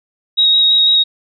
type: tone with vibrato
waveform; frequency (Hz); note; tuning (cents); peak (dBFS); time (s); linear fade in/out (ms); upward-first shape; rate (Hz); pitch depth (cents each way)
sine; 3788; A#7; +27; -8; 0.37-1.04; 20; square; 6; 10
effects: none